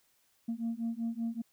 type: beating tone pair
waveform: sine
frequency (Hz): 227.6 / 232.8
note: A#3 / A#3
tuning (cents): -41 / -2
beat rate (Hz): 5.2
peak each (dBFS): -34 / -34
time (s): 0.48-1.42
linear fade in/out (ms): 10
effects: tanh soft clip ceiling -28 dBFS + white hiss -71 dBFS RMS until 1.52 s